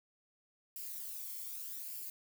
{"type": "noise with flanger", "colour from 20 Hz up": "violet", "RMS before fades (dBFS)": -44, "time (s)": [0.76, 2.1], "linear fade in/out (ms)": 2, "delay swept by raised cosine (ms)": [0.4, 0.93], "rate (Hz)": 0.83, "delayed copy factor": 0.5, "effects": []}